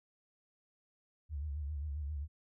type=tone with vibrato; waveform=sine; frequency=73.42 Hz; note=D2; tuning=in tune; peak=-36 dBFS; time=1.29-2.28 s; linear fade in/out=50 ms; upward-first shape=sine; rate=7.5 Hz; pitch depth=100 cents each way; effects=none